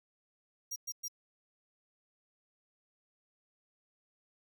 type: tone bursts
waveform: 40% pulse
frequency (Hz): 5700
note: F8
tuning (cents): +34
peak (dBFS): -36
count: 3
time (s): 0.71-1.083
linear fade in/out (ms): 10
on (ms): 51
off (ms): 110
effects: none